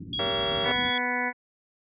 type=low-pass noise; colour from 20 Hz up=white; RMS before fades=-38 dBFS; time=0-0.91 s; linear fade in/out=10 ms; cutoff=300 Hz; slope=48 dB/octave
type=tone with pitch glide; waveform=sine; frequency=3308 to 3343 Hz; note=G#7 to G#7; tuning=-8 to +11 cents; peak=-27 dBFS; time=0.13-0.98 s; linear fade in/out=2 ms; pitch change=+19 cents; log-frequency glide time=0.82-0.87 s
type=chord; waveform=sawtooth; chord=G diminished seventh; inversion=none; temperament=just; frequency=392 / 470.4 / 564.5 / 677.4 Hz; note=G4 / Bb4 / Db5 / Fb5; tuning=0 / +16 / +31 / +47 cents; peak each=-29 dBFS; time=0.19-0.72 s; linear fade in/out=2 ms
type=harmonic tone; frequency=246.9 Hz; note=B3; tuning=in tune; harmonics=1 / 2 / 3 / 4 / 6 / 7 / 8 / 9; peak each=-34 / -36 / -34 / -33 / -35 / -33 / -31 / -33 dBFS; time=0.63-1.33 s; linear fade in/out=50 ms
effects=high-pass 60 Hz 12 dB/octave + resampled to 8000 Hz